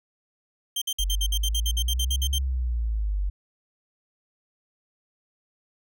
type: tone bursts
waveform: sawtooth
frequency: 3149 Hz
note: G7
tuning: 7 cents sharp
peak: -22 dBFS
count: 15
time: 0.76-2.385 s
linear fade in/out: 5 ms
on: 57 ms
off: 55 ms
type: exponential two-way sweep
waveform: sine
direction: up then down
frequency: 45.95 to 68.9 to 46.87 Hz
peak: -23 dBFS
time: 0.99-3.3 s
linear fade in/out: 10 ms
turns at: 2.34 s
effects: none